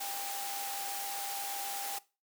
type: tone in noise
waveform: sine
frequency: 797 Hz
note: G5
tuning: 28 cents sharp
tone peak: -40 dBFS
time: 0-1.99 s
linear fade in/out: 10 ms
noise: white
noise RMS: -39 dBFS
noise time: 0-1.99 s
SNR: -4 dB
effects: noise-tail reverb RT60 0.3 s tail -20 dB re dry + high-pass 400 Hz 12 dB/octave

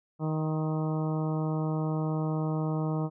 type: harmonic tone with a mistuned harmonic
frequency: 156.5 Hz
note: D#3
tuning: 10 cents sharp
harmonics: 1 / 2 / 3 / 4 / 5 / 6 / 7 / 8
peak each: -28 / -34 / -38 / -40 / -42 / -44 / -45 / -46 dBFS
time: 0.19-3.1 s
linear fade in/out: 50 ms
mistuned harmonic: 7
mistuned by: -25 cents
effects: none

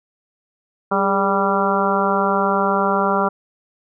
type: harmonic tone with a mistuned harmonic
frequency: 196 Hz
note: G3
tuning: in tune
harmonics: 1 / 2 / 3 / 4 / 5 / 6 / 7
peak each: -23 / -23 / -23 / -23 / -23 / -23 / -23 dBFS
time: 0.91-3.29 s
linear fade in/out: 10 ms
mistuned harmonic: 2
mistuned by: +54 cents
effects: none

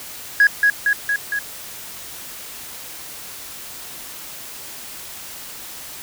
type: tone with echo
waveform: sine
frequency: 1661.2 Hz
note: G#6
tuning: in tune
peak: -7 dBFS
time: 0.4-0.47 s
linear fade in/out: 2 ms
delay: 230 ms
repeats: 4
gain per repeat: -3 dB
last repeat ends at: 1.39 s
effects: tanh soft clip ceiling -6 dBFS + white hiss -35 dBFS RMS until 6.02 s

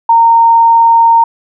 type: tone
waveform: sine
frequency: 921 Hz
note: A#5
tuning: 21 cents flat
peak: -3 dBFS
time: 0.09-1.24 s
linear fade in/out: 5 ms
effects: none

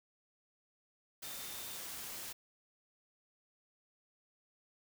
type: tone in noise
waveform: sine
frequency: 3608 Hz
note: A7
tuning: 43 cents sharp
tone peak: -54 dBFS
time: 1.24-1.78 s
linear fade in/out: 10 ms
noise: white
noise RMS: -45 dBFS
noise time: 1.22-2.33 s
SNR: -12 dB
effects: none

